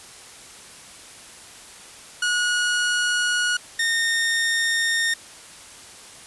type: tone pair in turn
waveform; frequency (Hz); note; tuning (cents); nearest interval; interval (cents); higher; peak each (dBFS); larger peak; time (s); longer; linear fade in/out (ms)
sawtooth; 1453 / 1834.8; F#6 / A#6; -32 / -28; major third; 404; second; -16; neither; 2.22-3.57 / 3.79-5.14; neither; 5
effects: white hiss -43 dBFS RMS until 6.26 s + resampled to 24000 Hz